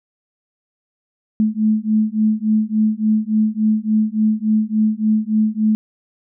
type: beating tone pair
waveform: sine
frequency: 214.4 / 217.9 Hz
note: A3 / A3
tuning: -45 / -17 cents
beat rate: 3.5 Hz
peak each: -17 dBFS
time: 1.4-5.75 s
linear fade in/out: 0 ms
effects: none